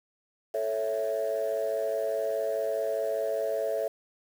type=chord; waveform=sine; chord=A major; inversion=none; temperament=equal; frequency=440 / 554.4 / 659.3 Hz; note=A4 / C#5 / E5; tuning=0 / 0 / 0 cents; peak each=-31 / -30 / -29 dBFS; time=0.54-3.88 s; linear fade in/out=5 ms; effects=tanh soft clip ceiling -21 dBFS + 8-bit